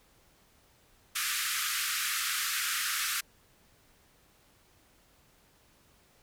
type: band-pass noise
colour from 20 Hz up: pink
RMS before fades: -32 dBFS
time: 1.15-3.21 s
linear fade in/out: 10 ms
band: 1200 to 15000 Hz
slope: 96 dB/octave
effects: pink hiss -64 dBFS RMS until 6.22 s